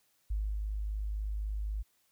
sine tone with ADSR envelope, 51.91 Hz, G#1, in tune, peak -29 dBFS, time 0.3-1.83 s, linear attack 9 ms, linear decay 280 ms, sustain -3 dB, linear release 18 ms, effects white hiss -72 dBFS RMS until 2.11 s

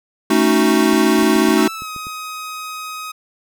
square chord, D# half-diminished seventh, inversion second, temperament equal, 220 / 277.2 / 311.1 / 370 Hz, A3 / C#4 / D#4 / F#4, 0 / 0 / 0 / 0 cents, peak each -18 / -20 / -17 / -18 dBFS, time 0.3-1.68 s, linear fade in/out 5 ms
clicks, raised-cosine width 3 ms, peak -24 dBFS, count 8, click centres 0.934 / 1.191 / 1.23 / 1.36 / 1.487 / 1.821 / 1.963 / 2.069 s
sawtooth tone with pitch glide, 1318.5 to 1259 Hz, E6 to D#6, 0 to +20 cents, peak -23 dBFS, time 1.57-3.12 s, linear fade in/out 10 ms, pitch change -80 cents, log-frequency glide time 1.74-1.9 s
effects none

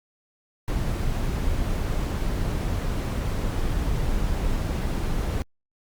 brown noise, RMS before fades -25 dBFS, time 0.68-5.42 s, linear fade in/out 0 ms, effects Opus 48 kbps

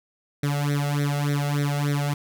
sawtooth tone with flanger, 144.3 Hz, D3, 30 cents flat, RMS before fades -24 dBFS, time 0.43-2.14 s, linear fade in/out 5 ms, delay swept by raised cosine 0.51 to 1.51 ms, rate 3.4 Hz, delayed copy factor +0.95, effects none

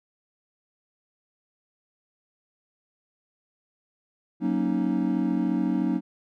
triangle chord, D# minor seventh, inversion first, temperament equal with one note detuned, 185 / 234.3 / 277.2 / 311.1 Hz, F#3 / A#3 / C#4 / D#4, 0 / +9 / 0 / 0 cents, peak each -26 dBFS, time 4.4-6.01 s, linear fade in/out 50 ms, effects none

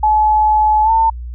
sine tone with pitch glide, 856 to 899.1 Hz, A5 to A5, -48 to +37 cents, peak -9 dBFS, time 0.03-1.1 s, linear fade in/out 5 ms, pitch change +85 cents, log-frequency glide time 0.83-0.91 s, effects added 60 Hz sine -24 dBFS peak until 1.34 s

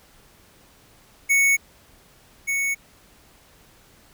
square tone pair in turn, 2217 / 2217 Hz, C#7 / C#7, 0 / 0 cents, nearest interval unison, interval 0 cents, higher neither, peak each -16 / -22 dBFS, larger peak first, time 1.29-1.57 / 2.47-2.75 s, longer neither, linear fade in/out 20 ms, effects pink hiss -54 dBFS RMS until 4.13 s

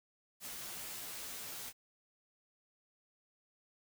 white noise with comb filter, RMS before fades -45 dBFS, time 0.4-1.73 s, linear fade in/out 50 ms, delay 13 ms, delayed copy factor -0.75, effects none

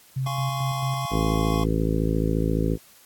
sine tone with tremolo, 132.2 Hz, C3, 18 cents sharp, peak -23 dBFS, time 0.16-1.06 s, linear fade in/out 10 ms, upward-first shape square, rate 4.5 Hz, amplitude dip 40%
square chord, Db major seventh, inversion first, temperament just, 693 / 831.5 / 1039.4 / 1108.7 Hz, F5 / Ab5 / C6 / Db6, -14 / +2 / -12 / 0 cents, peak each -34 / -37 / -38 / -32 dBFS, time 0.26-1.64 s, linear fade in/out 5 ms
harmonic tone, 54.4 Hz, A1, 19 cents flat, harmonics 1 / 2 / 3 / 4 / 5 / 6 / 7 / 8 / 9, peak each -26 / -29 / -26 / -32 / -28 / -33 / -31 / -33 / -33 dBFS, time 1.1-2.78 s, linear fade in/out 50 ms
effects white hiss -53 dBFS RMS until 3.05 s + AAC 64 kbps

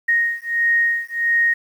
sine beating tone pair, 1864.7 / 1866.2 Hz, A#6 / A#6, 0 / +1 cents, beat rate 1.5 Hz, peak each -19 dBFS, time 0.08-1.54 s, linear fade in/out 10 ms, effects 8-bit

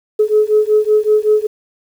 sine beating tone pair, 423.8 / 429.1 Hz, G#4 / A4, +35 / -43 cents, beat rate 5.3 Hz, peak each -12 dBFS, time 0.19-1.47 s, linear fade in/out 10 ms, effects tanh soft clip ceiling -2 dBFS + 7-bit

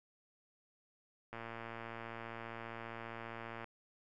click train, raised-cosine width 0.5 ms, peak -30 dBFS, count 267, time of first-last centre 1.33-3.643 s, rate 115 Hz, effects none

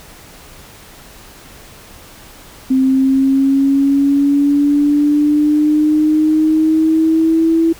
sine linear sweep, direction up, 261.6 to 329.6 Hz, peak -9 dBFS, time 2.7-7.73 s, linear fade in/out 10 ms, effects pink hiss -39 dBFS RMS until 7.79 s

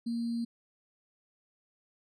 sine tone with sample-and-hold, 233.5 Hz, A#3, 3 cents sharp, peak -30 dBFS, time 0.06-0.45 s, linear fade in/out 10 ms, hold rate 4410 Hz, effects low-pass 7000 Hz 12 dB/octave

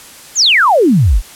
sine exponential sweep, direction down, 7620 to 36.23 Hz, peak -6 dBFS, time 0.35-1.22 s, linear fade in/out 50 ms, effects white hiss -36 dBFS RMS until 1.35 s + low-pass 12000 Hz 12 dB/octave

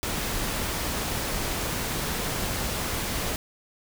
pink noise, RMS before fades -29 dBFS, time 0.03-3.36 s, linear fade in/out 0 ms, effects none

